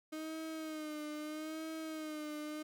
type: tone with vibrato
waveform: 35% pulse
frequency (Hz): 310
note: D#4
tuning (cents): -6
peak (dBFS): -39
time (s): 0.12-2.63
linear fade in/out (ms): 10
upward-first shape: sine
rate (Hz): 0.78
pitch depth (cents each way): 52
effects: none